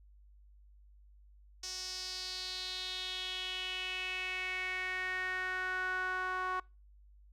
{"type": "tone with band-pass filter sweep", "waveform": "sawtooth", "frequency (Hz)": 370, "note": "F#4", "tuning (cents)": 0, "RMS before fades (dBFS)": -38, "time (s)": [1.63, 6.6], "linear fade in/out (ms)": 5, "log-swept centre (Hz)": [5600, 1200], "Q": 4.5, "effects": ["noise-tail reverb RT60 0.3 s tail -26 dB re dry", "added 50 Hz sine -57 dBFS peak until 7.32 s"]}